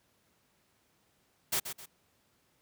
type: noise with echo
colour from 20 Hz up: white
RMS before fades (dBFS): -30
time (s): 1.52-1.6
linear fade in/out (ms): 10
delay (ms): 130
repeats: 2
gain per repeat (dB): -9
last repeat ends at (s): 1.86
effects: pink hiss -71 dBFS RMS until 2.61 s + high-pass 80 Hz 12 dB/octave

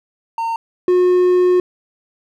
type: tone pair in turn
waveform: triangle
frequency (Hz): 914 / 361.5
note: A#5 / F#4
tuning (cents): -34 / -40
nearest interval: octave + major third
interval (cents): 1606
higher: first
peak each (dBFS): -16 / -8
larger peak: second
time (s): 0.38-0.56 / 0.88-1.6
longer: second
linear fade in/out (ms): 2
effects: none

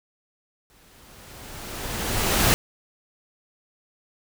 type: noise with exponential growth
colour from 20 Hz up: pink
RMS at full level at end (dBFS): -17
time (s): 0.7-2.54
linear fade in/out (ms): 0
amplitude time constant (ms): 400
effects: none

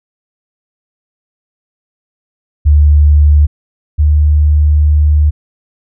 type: tone pair in turn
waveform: sine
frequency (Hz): 74 / 74.99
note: D2 / D2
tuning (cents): +14 / +37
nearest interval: unison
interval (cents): 23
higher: second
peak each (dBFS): -3 / -5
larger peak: first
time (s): 2.65-3.47 / 3.98-5.31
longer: second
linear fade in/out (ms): 20
effects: none

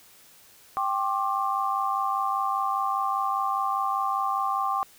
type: chord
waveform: sine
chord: G suspended fourth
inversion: none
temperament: equal with one note detuned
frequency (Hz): 784 / 1069.7 / 1174.7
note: G5 / C6 / D6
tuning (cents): 0 / +38 / 0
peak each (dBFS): -28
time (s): 0.77-4.83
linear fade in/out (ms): 0
effects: white hiss -54 dBFS RMS until 4.98 s

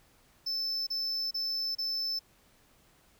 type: tone bursts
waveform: triangle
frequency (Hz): 5274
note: E8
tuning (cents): 0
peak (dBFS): -29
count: 4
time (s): 0.46-2.193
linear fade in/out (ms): 10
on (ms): 410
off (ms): 31
effects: pink hiss -64 dBFS RMS until 3.19 s

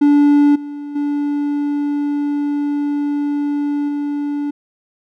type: tone with level steps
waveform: triangle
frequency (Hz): 289.7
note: D4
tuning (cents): -24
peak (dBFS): -6 / -23 / -14 / -16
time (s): 0.01-4.51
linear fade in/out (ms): 10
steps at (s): 0.55 / 0.95 / 3.88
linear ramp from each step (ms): 10
effects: none

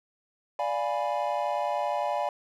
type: chord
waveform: triangle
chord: D diminished seventh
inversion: none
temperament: equal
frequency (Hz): 587.3 / 698.5 / 830.6 / 987.8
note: D5 / F5 / Ab5 / Cb6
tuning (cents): 0 / 0 / 0 / 0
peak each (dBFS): -29 / -30 / -29 / -32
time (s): 0.59-2.29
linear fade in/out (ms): 2
effects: none

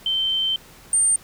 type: tone pair in turn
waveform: sine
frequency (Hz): 3106 / 8785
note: G7 / C#9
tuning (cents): -17 / -17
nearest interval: octave + tritone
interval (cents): 1800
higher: second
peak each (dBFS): -19 / -15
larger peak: second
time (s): 0.06-0.56 / 0.93-1.16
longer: first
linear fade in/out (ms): 2
effects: pink hiss -47 dBFS RMS until 1.23 s

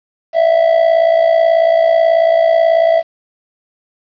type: tone with amplitude modulation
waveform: triangle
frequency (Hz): 659.3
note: E5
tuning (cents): 0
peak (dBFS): -3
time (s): 0.33-3.03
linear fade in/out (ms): 50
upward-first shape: sine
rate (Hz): 58.3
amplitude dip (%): 70
effects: resampled to 11025 Hz + 7-bit

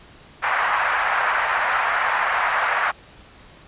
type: band-pass noise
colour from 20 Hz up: white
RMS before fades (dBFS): -21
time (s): 0.42-2.92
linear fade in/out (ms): 20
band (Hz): 740 to 1800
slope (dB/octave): 24
effects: pink hiss -47 dBFS RMS until 3.67 s + resampled to 8000 Hz

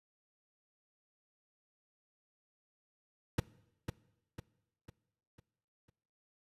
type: noise with echo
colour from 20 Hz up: brown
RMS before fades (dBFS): -29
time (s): 3.38-3.4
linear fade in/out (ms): 5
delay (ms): 500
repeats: 5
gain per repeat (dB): -7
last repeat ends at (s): 5.9
effects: noise-tail reverb RT60 0.9 s tail -21 dB re dry + resampled to 32000 Hz

